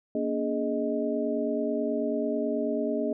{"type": "tone cluster", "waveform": "sine", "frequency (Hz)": [236.9, 286.1, 419.1, 622], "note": ["A#3", "D4", "G#4", "D#5"], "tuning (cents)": [28, -45, 16, -1], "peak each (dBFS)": -31, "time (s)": [0.15, 3.13], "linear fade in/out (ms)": 2, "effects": []}